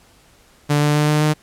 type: tone with pitch steps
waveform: sawtooth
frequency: 146.83 / 148.19 / 149.57 / 150.96 / 152.36 Hz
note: D3 / D3 / D3 / D3 / D#3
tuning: 0 / +16 / +32 / +48 / -36 cents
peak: -10 dBFS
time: 0.69-1.34 s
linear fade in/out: 20 ms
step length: 130 ms
effects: pink hiss -52 dBFS RMS until 1.42 s + low-pass 12000 Hz 12 dB/octave